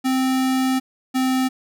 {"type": "tone pair in turn", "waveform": "square", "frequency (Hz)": [260.9, 259.5], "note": ["C4", "C4"], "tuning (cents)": [-5, -14], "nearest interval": "unison", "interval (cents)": 9, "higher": "first", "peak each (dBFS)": -18, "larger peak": "neither", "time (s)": [[0.04, 0.8], [1.14, 1.49]], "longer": "first", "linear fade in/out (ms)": 20, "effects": []}